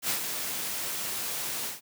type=noise with ADSR envelope; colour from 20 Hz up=white; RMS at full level=-27 dBFS; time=0.02-1.81 s; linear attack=71 ms; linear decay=100 ms; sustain=-6 dB; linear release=150 ms; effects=high-pass 100 Hz 12 dB/octave